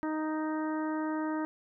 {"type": "harmonic tone", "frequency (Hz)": 311.1, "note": "D#4", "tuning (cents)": 0, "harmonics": [1, 2, 3, 4, 5, 6], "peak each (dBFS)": [-31, -40, -39, -43, -45, -48], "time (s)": [0.03, 1.45], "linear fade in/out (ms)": 0, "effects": []}